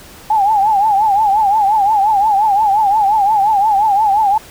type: tone with vibrato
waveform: sine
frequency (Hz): 830.6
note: G#5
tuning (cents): 0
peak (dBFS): -9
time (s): 0.3-4.38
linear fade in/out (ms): 5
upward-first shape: triangle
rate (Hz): 5.7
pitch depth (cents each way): 140
effects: pink hiss -38 dBFS RMS until 4.5 s